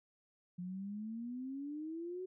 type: exponential sweep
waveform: sine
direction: up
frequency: 175.2 to 376.3 Hz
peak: -40 dBFS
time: 0.58-2.26 s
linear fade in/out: 10 ms
effects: none